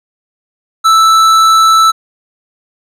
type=tone with tanh clipping; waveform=sine; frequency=1318.5 Hz; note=E6; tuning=in tune; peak=-6 dBFS; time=0.84-1.92 s; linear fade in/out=20 ms; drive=14 dB; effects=none